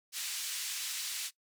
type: band-pass noise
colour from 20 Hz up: white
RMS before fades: -38 dBFS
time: 0.12-1.31 s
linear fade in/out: 50 ms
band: 2300 to 8600 Hz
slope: 12 dB/octave
effects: noise-tail reverb RT60 0.1 s tail -19 dB re dry